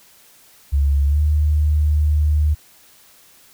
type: tone with pitch glide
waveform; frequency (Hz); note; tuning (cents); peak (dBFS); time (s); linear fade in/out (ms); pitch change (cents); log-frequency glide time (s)
sine; 70.3 to 75.35; C#2 to D2; +25 to +45; -13; 0.72-2.55; 20; +120; 1.06-1.2
effects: white hiss -50 dBFS RMS until 3.53 s